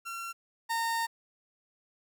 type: tone pair in turn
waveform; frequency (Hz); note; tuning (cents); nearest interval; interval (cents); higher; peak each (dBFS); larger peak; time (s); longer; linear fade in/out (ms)
30% pulse; 1365 / 917.3; F6 / A#5; -40 / -28; perfect fifth; 688; first; -34 / -26; second; 0.05-0.33 / 0.69-1.07; second; 20
effects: 11-bit